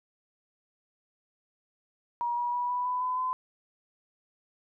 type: tone with pitch steps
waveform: sine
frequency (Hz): 954 / 964.5 / 975.2 / 985.9 / 996.8 / 1007.8 / 1018.9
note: A#5 / B5 / B5 / B5 / B5 / B5 / C6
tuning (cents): +40 / -41 / -22 / -3 / +16 / +35 / -46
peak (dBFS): -27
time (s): 2.21-3.33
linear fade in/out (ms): 0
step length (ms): 160
effects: none